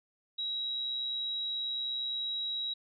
sine tone, 3857 Hz, B7, 42 cents flat, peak -32 dBFS, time 0.38-2.74 s, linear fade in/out 10 ms, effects none

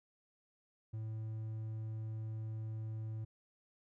triangle tone, 110 Hz, A2, in tune, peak -37 dBFS, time 0.93-3.25 s, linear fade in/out 10 ms, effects none

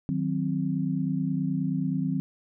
sine chord, C diminished, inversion first, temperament equal, 155.56 / 185 / 261.6 Hz, Eb3 / Gb3 / C4, 0 / 0 / 0 cents, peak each -29 dBFS, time 0.09-2.2 s, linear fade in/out 0 ms, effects none

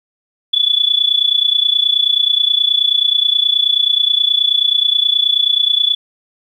sine tone with amplitude modulation, 3440 Hz, A7, 40 cents flat, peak -7 dBFS, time 0.53-5.95 s, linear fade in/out 10 ms, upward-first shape sine, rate 29.4 Hz, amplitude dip 85%, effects 8-bit

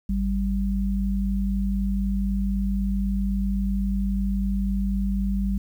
sine tone pair together, 51.91 / 196 Hz, G#1 / G3, 0 / 0 cents, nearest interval octave + major seventh, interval 2300 cents, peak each -24 dBFS, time 0.09-5.58 s, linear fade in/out 5 ms, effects 9-bit

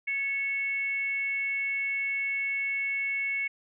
sine tone with frequency modulation, 2205 Hz, C#7, 10 cents flat, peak -27 dBFS, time 0.07-3.48 s, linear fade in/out 10 ms, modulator 507 Hz, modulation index 0.33, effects none

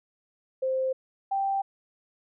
sine tone pair in turn, 523.3 / 784.1 Hz, C5 / G5, 0 / 0 cents, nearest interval perfect fifth, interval 700 cents, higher second, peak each -24 dBFS, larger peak neither, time 0.62-0.93 / 1.31-1.62 s, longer neither, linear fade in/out 10 ms, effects none

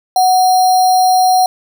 sine tone with sample-and-hold, 740 Hz, F#5, in tune, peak -7 dBFS, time 0.16-1.46 s, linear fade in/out 2 ms, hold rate 4900 Hz, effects none

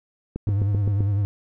click train, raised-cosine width 3 ms, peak -15 dBFS, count 6, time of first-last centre 0.36-1.006 s, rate 7.74 Hz
triangle tone with vibrato, 100.9 Hz, G#2, 49 cents flat, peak -17 dBFS, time 0.47-1.25 s, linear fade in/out 0 ms, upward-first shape triangle, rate 10 Hz, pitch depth 72 cents each way
effects none

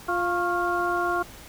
harmonic tone with a mistuned harmonic, 349.8 Hz, F4, 3 cents sharp, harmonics 1 / 2 / 3 / 4, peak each -28 / -28 / -28 / -28 dBFS, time 0.08-1.23 s, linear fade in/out 10 ms, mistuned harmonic 3, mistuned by +66 cents, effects added 50 Hz sine -53 dBFS peak until 1.48 s + pink hiss -45 dBFS RMS until 1.48 s

